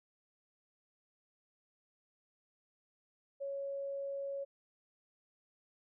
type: tone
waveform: sine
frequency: 555 Hz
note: C#5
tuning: 2 cents sharp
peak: -37 dBFS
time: 3.4-4.45 s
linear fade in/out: 20 ms
effects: none